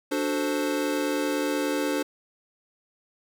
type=chord; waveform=square; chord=D dominant seventh; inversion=none; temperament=equal; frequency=293.7 / 370 / 440 / 523.3 Hz; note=D4 / F#4 / A4 / C5; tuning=0 / 0 / 0 / 0 cents; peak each=-28 / -34 / -33 / -31 dBFS; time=0.11-2.03 s; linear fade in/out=10 ms; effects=none